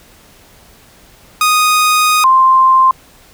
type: tone pair in turn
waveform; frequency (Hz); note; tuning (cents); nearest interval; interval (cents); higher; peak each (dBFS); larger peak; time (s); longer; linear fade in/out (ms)
sawtooth / sine; 1242 / 1047.7; D#6 / C6; -3 / +2; minor third; 295; first; -5; neither; 1.41-2.24 / 2.24-2.91; first; 2
effects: pink hiss -44 dBFS RMS until 3.33 s